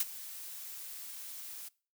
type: noise with ADSR envelope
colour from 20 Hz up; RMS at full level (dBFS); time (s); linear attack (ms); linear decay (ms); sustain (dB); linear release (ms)
blue; -28; 0-1.69; 4; 33; -17; 14
effects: noise-tail reverb RT60 0.4 s tail -23 dB re dry